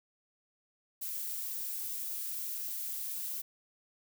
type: noise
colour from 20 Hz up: violet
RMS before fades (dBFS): -38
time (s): 1.01-3.42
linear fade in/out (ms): 10
effects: none